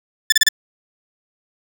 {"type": "tone bursts", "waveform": "15% pulse", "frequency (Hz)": 1753, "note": "A6", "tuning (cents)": -7, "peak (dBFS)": -3, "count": 4, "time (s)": [0.3, 0.488], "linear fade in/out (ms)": 5, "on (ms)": 23, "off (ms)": 32, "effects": []}